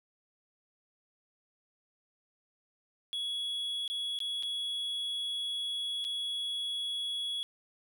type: tone with dropouts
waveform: triangle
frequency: 3360 Hz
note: G#7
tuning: 19 cents sharp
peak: -31 dBFS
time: 3.13-7.43 s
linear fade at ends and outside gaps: 0 ms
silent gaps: 3.878-3.9 / 4.189-4.203 / 4.426-4.433 / 6.043-6.049 s
effects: none